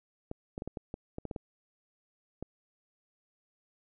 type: clicks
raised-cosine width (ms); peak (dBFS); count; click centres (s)
2; -24; 11; 0.314 / 0.579 / 0.621 / 0.676 / 0.772 / 0.941 / 1.184 / 1.253 / 1.312 / 1.362 / 2.426
effects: none